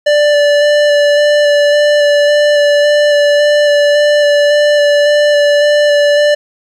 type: tone with vibrato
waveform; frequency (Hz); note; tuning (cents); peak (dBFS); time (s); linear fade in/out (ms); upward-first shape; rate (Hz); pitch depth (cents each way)
square; 586; D5; -4; -7; 0.06-6.35; 10; square; 1.8; 10
effects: low-pass 5000 Hz 12 dB/octave + 8-bit